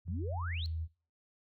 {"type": "tone with pitch glide", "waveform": "sine", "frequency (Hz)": [87.31, 80.99], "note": ["F2", "E2"], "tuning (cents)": [0, -30], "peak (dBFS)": -34, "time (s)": [0.05, 0.88], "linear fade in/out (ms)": 50, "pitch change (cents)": -130, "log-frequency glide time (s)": [0.37, 0.69]}
{"type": "exponential sweep", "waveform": "sine", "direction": "up", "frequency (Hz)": [155.56, 4399], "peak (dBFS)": -40, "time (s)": [0.08, 0.66], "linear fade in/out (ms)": 0}
{"effects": ["noise-tail reverb RT60 0.4 s tail -22 dB re dry"]}